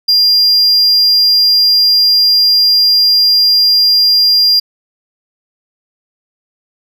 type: tone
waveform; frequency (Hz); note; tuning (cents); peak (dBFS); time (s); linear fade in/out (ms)
triangle; 4800; D8; +37; -5; 0.08-4.6; 10
effects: none